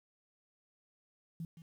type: tone with echo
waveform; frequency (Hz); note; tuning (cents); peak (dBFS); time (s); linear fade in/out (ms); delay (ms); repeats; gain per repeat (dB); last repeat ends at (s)
sine; 164.81; E3; 0; -38; 1.4-1.45; 2; 170; 1; -12; 1.62
effects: 11-bit